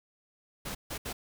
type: noise bursts at uneven times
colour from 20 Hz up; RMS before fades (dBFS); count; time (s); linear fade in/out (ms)
pink; -37; 3; 0.65-0.75 / 0.9-0.98 / 1.05-1.13; 10
effects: none